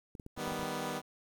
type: clicks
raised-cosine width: 3 ms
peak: -33 dBFS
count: 8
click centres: 0.152 / 0.198 / 0.264 / 0.377 / 0.478 / 0.522 / 0.594 / 0.63 s
type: chord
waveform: 10% pulse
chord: Eb augmented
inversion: none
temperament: equal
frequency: 155.56 / 196 / 246.9 Hz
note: Eb3 / G3 / B3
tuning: 0 / 0 / 0 cents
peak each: -32 / -32 / -30 dBFS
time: 0.36-1.02 s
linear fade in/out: 50 ms
effects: 10-bit